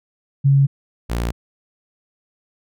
sine / sawtooth tone pair in turn, 138.4 / 58.35 Hz, C#3 / A#1, -2 / +2 cents, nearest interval octave + minor third, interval 1496 cents, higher first, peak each -10 / -16 dBFS, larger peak first, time 0.44-0.67 / 1.09-1.32 s, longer neither, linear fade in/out 20 ms, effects none

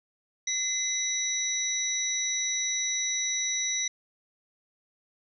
sine tone cluster, 2053 / 3879 / 5900 Hz, C7 / B7 / F#8, -33 / -32 / -6 cents, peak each -34 / -33 / -28 dBFS, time 0.47-3.88 s, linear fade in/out 5 ms, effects none

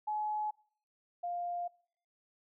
sine tone pair in turn, 849 / 700.8 Hz, G#5 / F5, +38 / +6 cents, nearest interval minor third, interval 332 cents, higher first, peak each -32 / -34 dBFS, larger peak first, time 0.07-0.51 / 1.23-1.68 s, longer second, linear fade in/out 10 ms, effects noise-tail reverb RT60 0.6 s tail -25 dB re dry

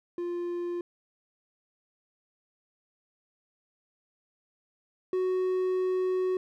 triangle tone pair in turn, 349.2 / 370.3 Hz, F4 / F#4, 0 / +1 cents, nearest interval minor second, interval 101 cents, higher second, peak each -28 / -23 dBFS, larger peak second, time 0.18-0.81 / 5.13-6.37 s, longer second, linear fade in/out 2 ms, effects none

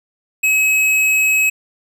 sine tone with hard clipping, 2560 Hz, D#7, 49 cents sharp, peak -13 dBFS, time 0.43-1.5 s, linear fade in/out 10 ms, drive 14 dB, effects none

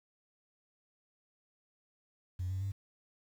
sine tone with pitch steps, 90.8 / 94.55 / 98.45 Hz, F#2 / F#2 / G2, -32 / +38 / +8 cents, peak -32 dBFS, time 2.39-2.72 s, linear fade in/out 10 ms, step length 110 ms, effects tanh soft clip ceiling -30 dBFS + 10-bit

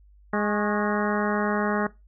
harmonic tone with a mistuned harmonic, 207.7 Hz, G#3, in tune, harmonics 1 / 2 / 3 / 4 / 5 / 6 / 7 / 8 / 9, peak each -26 / -29 / -31 / -32 / -33 / -34 / -34 / -35 / -36 dBFS, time 0.33-1.87 s, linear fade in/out 5 ms, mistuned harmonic 5, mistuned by +78 cents, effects noise-tail reverb RT60 0.2 s tail -18 dB re dry + added 50 Hz sine -51 dBFS peak until 2.07 s

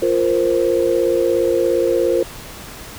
sine chord, F suspended fourth, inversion none, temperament equal, 349.2 / 466.2 / 523.3 Hz, F4 / Bb4 / C5, 0 / 0 / 0 cents, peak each -18 dBFS, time 0.02-2.23 s, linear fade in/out 5 ms, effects pink hiss -35 dBFS RMS until 2.98 s

